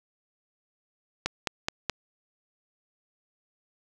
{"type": "click train", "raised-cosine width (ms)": 0.2, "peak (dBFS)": -9, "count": 4, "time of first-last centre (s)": [1.26, 1.897], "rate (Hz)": 4.71, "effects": []}